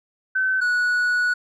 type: tone pair in turn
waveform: sine / triangle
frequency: 1528 / 1468.4 Hz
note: G6 / F#6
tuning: -45 / -14 cents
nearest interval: minor second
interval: 69 cents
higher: first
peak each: -18 / -16 dBFS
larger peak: second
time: 0.35-0.61 / 0.61-1.34 s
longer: second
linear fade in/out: 10 ms
effects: resampled to 22050 Hz